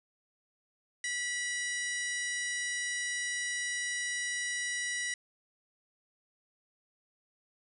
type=harmonic tone with a mistuned harmonic; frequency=978 Hz; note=B5; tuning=17 cents flat; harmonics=2 / 3 / 4 / 5 / 6 / 7 / 8 / 9 / 10; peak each=-34 / -46 / -43 / -50 / -40 / -48 / -48 / -43 / -53 dBFS; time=1.04-5.14 s; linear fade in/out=2 ms; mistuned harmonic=6; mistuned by=-43 cents; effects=none